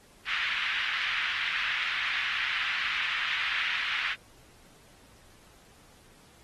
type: band-pass noise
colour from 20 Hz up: pink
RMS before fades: -31 dBFS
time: 0.25-4.16 s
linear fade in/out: 50 ms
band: 1600 to 3000 Hz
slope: 24 dB/octave
effects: pink hiss -58 dBFS RMS until 6.43 s + AAC 32 kbps